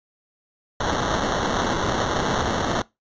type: noise with sample-and-hold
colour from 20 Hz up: violet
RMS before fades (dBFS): -23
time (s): 0.8-2.82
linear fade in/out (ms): 5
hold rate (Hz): 2450
effects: noise-tail reverb RT60 0.2 s tail -22 dB re dry + resampled to 16000 Hz